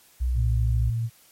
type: tone with vibrato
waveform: sine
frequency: 61.7 Hz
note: B1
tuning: 1 cent flat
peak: -21 dBFS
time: 0.2-0.91 s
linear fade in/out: 20 ms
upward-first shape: triangle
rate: 17 Hz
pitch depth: 18 cents each way
type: tone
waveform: sine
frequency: 115 Hz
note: A#2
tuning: 23 cents flat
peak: -23 dBFS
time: 0.34-1.1 s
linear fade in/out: 50 ms
effects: white hiss -56 dBFS RMS until 1.31 s + MP3 64 kbps